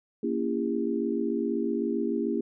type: chord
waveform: sine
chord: A# diminished seventh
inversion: none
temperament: just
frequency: 233.1 / 279.7 / 335.6 / 402.8 Hz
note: A#3 / C#4 / E4 / G4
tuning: 0 / +16 / +31 / +47 cents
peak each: -30 / -32 / -31 / -31 dBFS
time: 0.23-2.41 s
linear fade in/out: 5 ms
effects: none